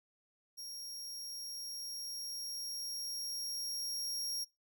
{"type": "tone with level ramp", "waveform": "sawtooth", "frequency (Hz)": 5588, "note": "F8", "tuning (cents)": 0, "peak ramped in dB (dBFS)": [-41, -33], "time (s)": [0.57, 4.45], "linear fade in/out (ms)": 20, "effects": ["noise-tail reverb RT60 0.2 s tail -22 dB re dry"]}